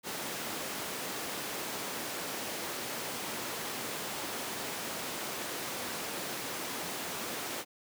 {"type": "high-pass noise", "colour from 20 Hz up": "pink", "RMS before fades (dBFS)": -38, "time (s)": [0.03, 7.65], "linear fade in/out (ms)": 50, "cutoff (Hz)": 250, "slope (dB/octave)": 12, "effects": []}